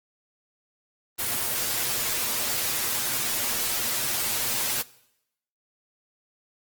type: noise with comb filter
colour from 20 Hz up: white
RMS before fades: -27 dBFS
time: 1.18-4.83 s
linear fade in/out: 20 ms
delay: 8.4 ms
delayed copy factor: +0.75
effects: noise-tail reverb RT60 0.8 s tail -20 dB re dry + Opus 24 kbps